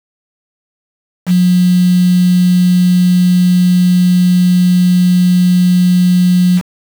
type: tone with quantisation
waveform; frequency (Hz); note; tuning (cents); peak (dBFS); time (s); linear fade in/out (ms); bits
sine; 180; F#3; -47; -6; 1.26-6.62; 50; 4
effects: none